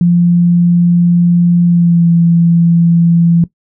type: tone with pitch glide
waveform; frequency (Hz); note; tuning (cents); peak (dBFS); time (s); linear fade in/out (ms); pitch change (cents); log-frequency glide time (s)
sine; 173.6 to 169.24; F3 to E3; -10 to +46; -5; 0.01-3.44; 2; -44; 1.65-2.07
effects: noise-tail reverb RT60 0.1 s tail -17 dB re dry